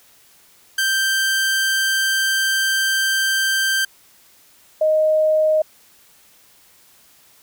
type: tone pair in turn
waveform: sawtooth / sine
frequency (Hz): 1568 / 622.3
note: G6 / D#5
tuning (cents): 0 / 0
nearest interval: octave + major third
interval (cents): 1600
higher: first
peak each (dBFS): -13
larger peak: neither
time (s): 0.78-3.85 / 4.81-5.62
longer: first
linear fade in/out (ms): 5
effects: white hiss -52 dBFS RMS until 7.42 s